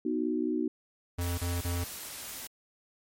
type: chord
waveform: sine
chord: B major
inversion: none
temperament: equal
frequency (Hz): 246.9 / 311.1 / 370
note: B3 / D#4 / F#4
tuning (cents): 0 / 0 / 0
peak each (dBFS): -32 / -30 / -33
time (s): 0.05-0.68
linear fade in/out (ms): 5
type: tone bursts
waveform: square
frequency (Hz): 87.31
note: F2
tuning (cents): 0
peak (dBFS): -30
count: 3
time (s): 1.18-1.844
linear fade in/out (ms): 10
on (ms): 200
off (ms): 32
type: noise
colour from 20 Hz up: white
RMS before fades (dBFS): -41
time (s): 1.21-2.47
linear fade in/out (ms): 2
effects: MP3 64 kbps